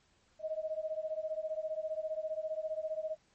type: beating tone pair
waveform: sine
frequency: 622.3 / 637.3 Hz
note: D#5 / D#5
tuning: 0 / +41 cents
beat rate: 15 Hz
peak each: -37 / -38 dBFS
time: 0.39-3.17 s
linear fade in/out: 50 ms
effects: pink hiss -70 dBFS RMS until 3.34 s + MP3 32 kbps